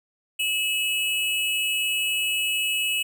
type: tone pair together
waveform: square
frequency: 2603 / 2922 Hz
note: E7 / F#7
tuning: -22 / -22 cents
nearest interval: major second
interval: 200 cents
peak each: -26 dBFS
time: 0.39-3.03 s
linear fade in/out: 10 ms
effects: none